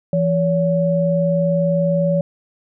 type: tone pair together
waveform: sine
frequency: 168.5 / 566.3 Hz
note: E3 / C#5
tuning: +38 / +37 cents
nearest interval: octave + major sixth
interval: 2099 cents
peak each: -17 dBFS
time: 0.13-2.21 s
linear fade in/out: 2 ms
effects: none